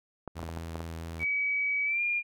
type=clicks; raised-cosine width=1 ms; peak=-23 dBFS; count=7; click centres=0.277 / 0.393 / 0.431 / 0.49 / 0.573 / 0.756 / 0.805 s
type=tone with vibrato; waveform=sawtooth; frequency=82.41 Hz; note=E2; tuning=in tune; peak=-33 dBFS; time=0.35-1.25 s; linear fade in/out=20 ms; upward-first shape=sine; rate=4.5 Hz; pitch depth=14 cents each way
type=tone with pitch glide; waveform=sine; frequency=2275 to 2410 Hz; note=C#7 to D7; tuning=+44 to +44 cents; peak=-26 dBFS; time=1.19-2.23 s; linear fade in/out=50 ms; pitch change=+100 cents; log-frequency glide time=1.84-2.02 s
effects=none